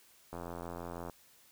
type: click train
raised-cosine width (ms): 1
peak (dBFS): -28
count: 67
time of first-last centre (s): 0.33-1.097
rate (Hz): 86
effects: white hiss -63 dBFS RMS until 1.51 s